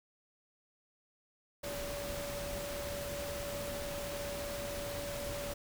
sine tone in noise, 573 Hz, D5, 43 cents flat, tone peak -40 dBFS, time 1.63-5.54 s, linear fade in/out 10 ms, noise pink, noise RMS -42 dBFS, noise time 1.63-5.54 s, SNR -1 dB, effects none

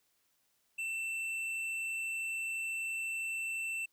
sine tone with hard clipping, 2677 Hz, E7, 26 cents sharp, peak -36 dBFS, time 0.78-3.86 s, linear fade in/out 10 ms, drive 7 dB, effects white hiss -75 dBFS RMS until 3.92 s

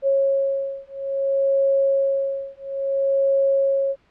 sine beating tone pair, 547 / 547.59 Hz, C#5 / C#5, -23 / -21 cents, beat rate 0.59 Hz, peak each -21 dBFS, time 0.02-3.96 s, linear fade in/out 50 ms, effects pink hiss -60 dBFS RMS until 4.1 s + low-pass 3000 Hz 12 dB/octave

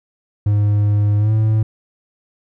triangle tone with pitch glide, 103.5 to 109.09 Hz, G#2 to A2, -5 to -14 cents, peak -10 dBFS, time 0.46-1.63 s, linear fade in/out 5 ms, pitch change +91 cents, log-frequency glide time 1.18-1.32 s, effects none

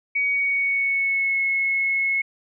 sine tone with pitch glide, 2251 to 2183 Hz, C#7 to C#7, +26 to -27 cents, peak -19 dBFS, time 0.15-2.22 s, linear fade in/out 10 ms, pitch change -53 cents, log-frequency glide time 0.28-1.41 s, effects none

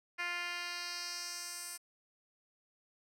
10% pulse tone with band-pass filter sweep, 350 Hz, F4, 4 cents sharp, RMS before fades -41 dBFS, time 0.18-1.78 s, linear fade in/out 20 ms, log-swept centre 2300 to 9300 Hz, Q 1.8, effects none

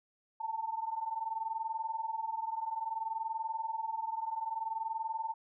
sine tone pair together, 880 / 900.6 Hz, A5 / A5, 0 / +40 cents, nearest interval unison, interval 40 cents, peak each -38 / -36 dBFS, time 0.4-5.34 s, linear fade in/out 10 ms, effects none

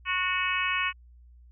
harmonic tone with a mistuned harmonic, 366.6 Hz, F#4, 16 cents flat, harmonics 3 / 4 / 5 / 6 / 7 / 8, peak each -31 / -34 / -33 / -32 / -30 / -35 dBFS, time 0.05-0.93 s, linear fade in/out 50 ms, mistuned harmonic 6, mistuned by +29 cents, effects added 60 Hz sine -50 dBFS peak until 1.51 s

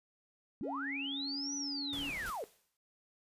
sine linear two-way sweep, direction up then down, 174.61 to 6000 to 391.6 Hz, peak -37 dBFS, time 0.61-2.44 s, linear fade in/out 0 ms, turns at 1.55 s
triangle tone with pitch glide, 277.2 to 281.9 Hz, C#4 to C#4, 0 to +29 cents, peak -38 dBFS, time 0.63-2.1 s, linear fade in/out 5 ms, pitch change +29 cents, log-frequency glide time 1.17-1.59 s
pink noise, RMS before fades -47 dBFS, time 1.93-2.3 s, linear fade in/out 0 ms
white noise with exponential decay, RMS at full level -46 dBFS, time 2.26-2.77 s, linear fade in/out 1 ms, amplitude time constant 110 ms
effects noise-tail reverb RT60 0.3 s tail -20 dB re dry + resampled to 32000 Hz

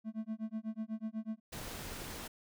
triangle tone with tremolo, 220 Hz, A3, in tune, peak -32 dBFS, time 0.04-1.4 s, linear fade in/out 50 ms, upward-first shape sine, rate 8.1 Hz, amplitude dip 100%
pink noise, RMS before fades -44 dBFS, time 1.52-2.28 s, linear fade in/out 10 ms
effects none

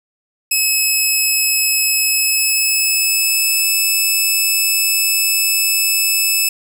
10% pulse tone with pitch glide, 2579 to 2610 Hz, E7 to E7, -39 to -18 cents, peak -5 dBFS, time 0.51-6.49 s, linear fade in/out 5 ms, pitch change +21 cents, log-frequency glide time 1.99-3.67 s, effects none

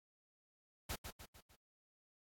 pink noise with echo, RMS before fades -42 dBFS, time 0.89-0.96 s, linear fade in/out 10 ms, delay 150 ms, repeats 4, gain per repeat -6 dB, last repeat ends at 1.56 s, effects AAC 64 kbps

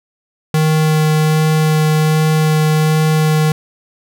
square tone with vibrato, 155.56 Hz, D#3, in tune, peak -11 dBFS, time 0.54-3.52 s, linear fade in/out 2 ms, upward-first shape sine, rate 1.3 Hz, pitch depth 8 cents each way, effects none

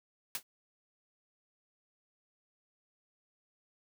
white noise with exponential decay, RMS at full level -31 dBFS, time 0.35-0.43 s, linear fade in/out 2 ms, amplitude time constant 17 ms, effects none

